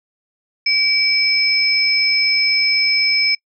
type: tone pair together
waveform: sine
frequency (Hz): 2300 / 5196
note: D7 / E8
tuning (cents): -37 / -26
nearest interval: octave + major second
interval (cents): 1411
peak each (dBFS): -16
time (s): 0.66-3.35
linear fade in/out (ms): 5
effects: noise-tail reverb RT60 0.1 s tail -25 dB re dry